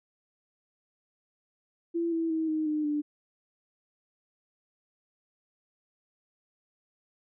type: tone with pitch steps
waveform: sine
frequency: 337.3 / 328.6 / 320.2 / 312 / 304 / 296.2 Hz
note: E4 / E4 / D#4 / D#4 / D#4 / D4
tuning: +40 / -5 / +50 / +5 / -40 / +15 cents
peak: -26 dBFS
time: 1.94-3.02 s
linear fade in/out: 20 ms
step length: 180 ms
effects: none